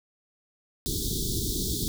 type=band-stop noise; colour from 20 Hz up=pink; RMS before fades=-29 dBFS; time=0.86-1.88 s; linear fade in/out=0 ms; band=430 to 3400 Hz; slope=96 dB/octave; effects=none